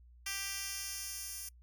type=tone with high-pass filter sweep; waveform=10% pulse; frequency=393.2 Hz; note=G4; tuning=5 cents sharp; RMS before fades=-41 dBFS; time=0.26-1.49 s; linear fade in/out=5 ms; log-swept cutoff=2900 to 8200 Hz; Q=0.78; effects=noise-tail reverb RT60 0.1 s tail -25 dB re dry + added 60 Hz sine -56 dBFS peak until 1.62 s